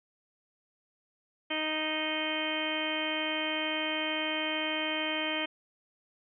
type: harmonic tone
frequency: 311.1 Hz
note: D#4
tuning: in tune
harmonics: 1 / 2 / 3 / 4 / 5 / 6 / 7 / 8 / 9 / 10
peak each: -37 / -37 / -41 / -43 / -43 / -40 / -38 / -38 / -46 / -35 dBFS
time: 1.5-5.46 s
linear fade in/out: 10 ms
effects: none